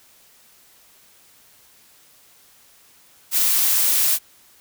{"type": "noise", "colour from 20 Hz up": "blue", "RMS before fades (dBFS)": -18, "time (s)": [3.31, 4.19], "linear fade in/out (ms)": 50, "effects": ["white hiss -53 dBFS RMS until 4.6 s"]}